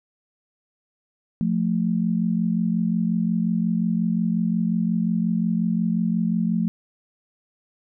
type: tone pair together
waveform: sine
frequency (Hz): 175.9 / 221.5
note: F3 / A3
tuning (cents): +13 / +12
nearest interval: major third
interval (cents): 399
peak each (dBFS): -22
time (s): 1.41-6.68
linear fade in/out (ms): 0
effects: none